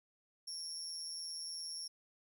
35% pulse tone with amplitude modulation, 5490 Hz, F8, 31 cents flat, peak -36 dBFS, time 0.47-1.88 s, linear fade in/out 10 ms, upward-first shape sine, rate 163 Hz, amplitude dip 70%, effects none

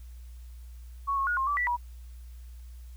sine tone with pitch steps, 1111 / 1091 / 1444 / 1067 / 1158 / 1961 / 965 Hz, C#6 / C#6 / F#6 / C6 / D6 / B6 / B5, +4 / -28 / -43 / +34 / -25 / -13 / -40 cents, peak -25 dBFS, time 1.07-1.77 s, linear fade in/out 20 ms, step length 100 ms, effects added 60 Hz sine -42 dBFS peak until 2.96 s + white hiss -63 dBFS RMS until 2.96 s

